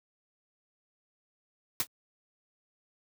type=noise with exponential decay; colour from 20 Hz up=white; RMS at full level=-23 dBFS; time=1.8-1.87 s; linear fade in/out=1 ms; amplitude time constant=15 ms; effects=high-pass 60 Hz 12 dB/octave